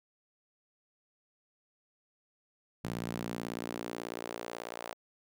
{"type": "tone with high-pass filter sweep", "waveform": "sawtooth", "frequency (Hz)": 58.2, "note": "A#1", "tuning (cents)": -2, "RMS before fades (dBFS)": -40, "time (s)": [2.84, 4.94], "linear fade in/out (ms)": 5, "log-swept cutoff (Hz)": [150, 630], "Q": 1.4, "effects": []}